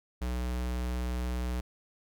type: tone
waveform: square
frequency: 61.5 Hz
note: B1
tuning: 7 cents flat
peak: -31 dBFS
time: 0.21-1.61 s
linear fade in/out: 10 ms
effects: none